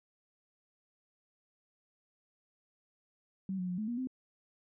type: tone with pitch steps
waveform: sine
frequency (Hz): 191.2 / 181.8 / 179.2 / 214.9 / 238.7 / 257.9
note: G3 / F#3 / F3 / A3 / A#3 / C4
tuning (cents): -43 / -30 / +45 / -41 / +41 / -25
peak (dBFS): -33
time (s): 3.49-4.072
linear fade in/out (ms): 2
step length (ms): 97
effects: none